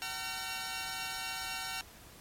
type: tone cluster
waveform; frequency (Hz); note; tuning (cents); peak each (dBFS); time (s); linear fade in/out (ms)
10% pulse; 758 / 914 / 1369; F#5 / A#5 / F6; +42 / -34 / -35; -32 / -34 / -33; 0.02-1.81; 0
effects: pink hiss -54 dBFS RMS until 2.2 s + MP3 64 kbps